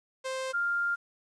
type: tone pair in turn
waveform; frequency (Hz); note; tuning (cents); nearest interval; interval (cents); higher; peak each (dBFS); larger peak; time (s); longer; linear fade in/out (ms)
sawtooth / sine; 524 / 1398.9; C5 / F6; +2 / +2; octave + perfect fourth; 1700; second; -28 / -26; second; 0.24-0.53 / 0.53-0.96; second; 20
effects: resampled to 22050 Hz + 10-bit